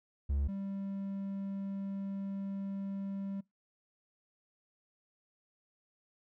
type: tone pair in turn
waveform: triangle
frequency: 70.4 / 196.32 Hz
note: C#2 / G3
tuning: +27 / +3 cents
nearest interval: octave + tritone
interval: 1776 cents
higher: second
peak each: -27 / -34 dBFS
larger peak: first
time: 0.29-0.48 / 0.48-3.41 s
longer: second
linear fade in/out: 10 ms
effects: noise-tail reverb RT60 0.2 s tail -25 dB re dry